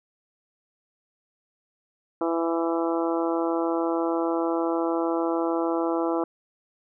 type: harmonic tone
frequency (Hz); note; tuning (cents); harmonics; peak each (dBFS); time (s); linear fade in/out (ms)
166.5; E3; +18; 2 / 3 / 4 / 5 / 6 / 7 / 8; -25 / -29 / -31 / -33 / -35 / -36 / -37; 2.21-6.24; 2
effects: none